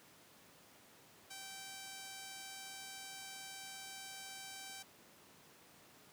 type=tone; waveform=5% pulse; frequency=777 Hz; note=G5; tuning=16 cents flat; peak=-36 dBFS; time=1.3-4.83 s; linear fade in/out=10 ms; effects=pink hiss -62 dBFS RMS until 6.12 s + high-pass 150 Hz 12 dB/octave